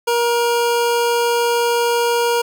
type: tone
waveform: 25% pulse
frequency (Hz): 473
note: A#4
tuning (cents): +25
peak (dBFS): -11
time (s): 0.07-2.42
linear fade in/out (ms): 10
effects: none